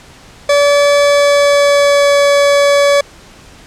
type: tone with pitch glide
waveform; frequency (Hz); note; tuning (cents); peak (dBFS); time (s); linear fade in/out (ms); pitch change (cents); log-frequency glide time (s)
40% pulse; 574 to 568.7; D5 to C#5; -40 to +44; -6; 0.49-3.01; 5; -16; 0.99-2.18
effects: pink hiss -39 dBFS RMS until 3.66 s + low-pass 8000 Hz 12 dB/octave